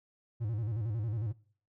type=tone with vibrato; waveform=triangle; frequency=110 Hz; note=A2; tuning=in tune; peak=-29 dBFS; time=0.4-1.33 s; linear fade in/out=20 ms; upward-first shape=square; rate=11 Hz; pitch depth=110 cents each way; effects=noise-tail reverb RT60 0.5 s tail -22 dB re dry